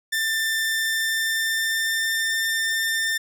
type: tone with pitch glide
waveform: sawtooth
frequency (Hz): 1784 to 1797.4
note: A6 to A6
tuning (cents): +23 to +36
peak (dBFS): -18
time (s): 0.12-3.18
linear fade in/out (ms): 10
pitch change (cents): +13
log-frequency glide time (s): 0.57-2.31
effects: none